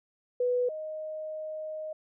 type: tone pair in turn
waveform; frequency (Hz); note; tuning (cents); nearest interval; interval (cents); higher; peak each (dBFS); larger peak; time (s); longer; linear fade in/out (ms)
sine; 493.9 / 622.3; B4 / D#5; 0 / 0; major third; 400; second; -24 / -34; first; 0.4-0.69 / 0.69-1.93; second; 5
effects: none